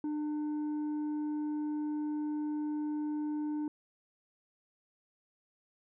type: tone with tanh clipping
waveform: triangle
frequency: 300 Hz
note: D4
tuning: 37 cents sharp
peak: -33 dBFS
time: 0.04-3.68 s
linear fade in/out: 2 ms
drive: 9 dB
effects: none